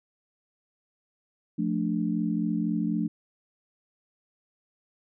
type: chord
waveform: sine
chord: D minor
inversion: first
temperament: just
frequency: 176.2 / 220.2 / 293.7 Hz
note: F3 / A3 / D4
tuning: +16 / +2 / 0 cents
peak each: -29 / -28 / -30 dBFS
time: 1.58-3.08 s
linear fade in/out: 10 ms
effects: none